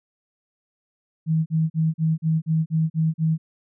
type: tone bursts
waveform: sine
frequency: 159.9 Hz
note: D#3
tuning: 48 cents sharp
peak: -17 dBFS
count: 9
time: 1.26-3.38 s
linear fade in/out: 50 ms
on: 200 ms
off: 40 ms
effects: none